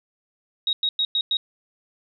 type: tone bursts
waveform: sine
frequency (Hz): 3785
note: A#7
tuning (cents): +26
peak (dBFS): -19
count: 5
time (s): 0.67-1.37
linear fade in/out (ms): 2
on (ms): 60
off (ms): 100
effects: none